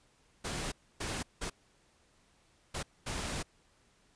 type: noise bursts at uneven times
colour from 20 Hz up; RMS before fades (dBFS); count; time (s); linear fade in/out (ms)
pink; -37; 5; 0.44-0.72 / 1-1.23 / 1.41-1.5 / 2.74-2.83 / 3.06-3.43; 10
effects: pink hiss -68 dBFS RMS until 4.15 s + resampled to 22050 Hz